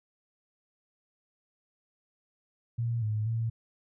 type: tone with pitch steps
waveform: sine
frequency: 117 / 107.4 / 114 Hz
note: A#2 / A2 / A#2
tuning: +7 / -41 / -38 cents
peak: -27 dBFS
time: 2.78-3.5 s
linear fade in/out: 10 ms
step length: 240 ms
effects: none